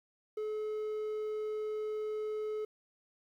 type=tone; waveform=triangle; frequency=428.6 Hz; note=A4; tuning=45 cents flat; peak=-32 dBFS; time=0.37-2.65 s; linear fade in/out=5 ms; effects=11-bit